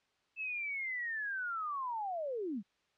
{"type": "linear sweep", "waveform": "sine", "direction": "down", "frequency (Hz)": [2637, 176.4], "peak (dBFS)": -35, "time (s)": [0.36, 2.63], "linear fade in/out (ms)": 50, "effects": ["white hiss -75 dBFS RMS until 2.97 s", "low-pass 4000 Hz 12 dB/octave"]}